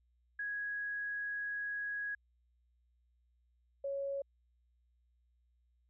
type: tone pair in turn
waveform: sine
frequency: 1661.2 / 554.4 Hz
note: G#6 / C#5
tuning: 0 / 0 cents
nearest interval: octave + perfect fifth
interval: 1900 cents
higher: first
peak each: -36 / -35 dBFS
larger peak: second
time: 0.39-2.15 / 3.84-4.22 s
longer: first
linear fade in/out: 5 ms
effects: added 60 Hz sine -70 dBFS peak until 5.89 s